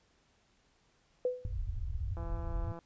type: tone with exponential decay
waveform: sine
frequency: 500 Hz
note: B4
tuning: 21 cents sharp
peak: -25 dBFS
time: 1.25-1.53 s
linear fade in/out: 2 ms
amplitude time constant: 59 ms
type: low-pass noise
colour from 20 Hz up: pink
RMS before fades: -36 dBFS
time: 1.45-2.72 s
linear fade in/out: 2 ms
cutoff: 110 Hz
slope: 96 dB/octave
type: click train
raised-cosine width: 1 ms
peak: -33 dBFS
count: 105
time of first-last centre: 2.17-2.789 s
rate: 168 Hz
effects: pink hiss -70 dBFS RMS until 2.85 s + resampled to 16000 Hz